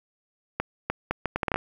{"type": "accelerating click train", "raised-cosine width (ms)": 0.5, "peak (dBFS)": -10, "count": 10, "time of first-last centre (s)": [0.6, 1.56], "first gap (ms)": 300, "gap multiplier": 0.7, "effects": ["8-bit"]}